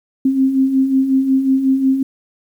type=beating tone pair; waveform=sine; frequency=261.6 / 267.1 Hz; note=C4 / C4; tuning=0 / +36 cents; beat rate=5.5 Hz; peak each=-20 / -12 dBFS; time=0.25-2.03 s; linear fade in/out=5 ms; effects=8-bit